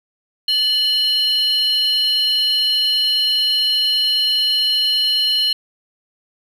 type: tone pair together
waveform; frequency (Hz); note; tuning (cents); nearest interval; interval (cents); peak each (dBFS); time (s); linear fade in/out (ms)
sine; 2968 / 4197; F#7 / C8; +5 / +5; tritone; 600; -15; 0.48-5.53; 5
effects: tanh soft clip ceiling -11 dBFS + 8-bit